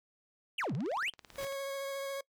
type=exponential two-way sweep; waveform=triangle; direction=down then up; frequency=3290 to 116.54 to 3290 Hz; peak=-30 dBFS; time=0.58-1.1 s; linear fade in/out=5 ms; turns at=0.74 s
type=click train; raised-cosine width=0.2 ms; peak=-32 dBFS; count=17; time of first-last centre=0.64-1.524 s; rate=18.1 Hz
type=noise with exponential growth; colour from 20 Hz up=pink; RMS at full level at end=-42 dBFS; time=1.18-1.45 s; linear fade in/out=1 ms; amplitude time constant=58 ms
type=tone with vibrato; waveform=40% pulse; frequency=550 Hz; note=C#5; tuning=14 cents flat; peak=-35 dBFS; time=1.38-2.21 s; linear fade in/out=5 ms; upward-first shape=sine; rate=14 Hz; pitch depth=13 cents each way
effects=noise-tail reverb RT60 0.1 s tail -23 dB re dry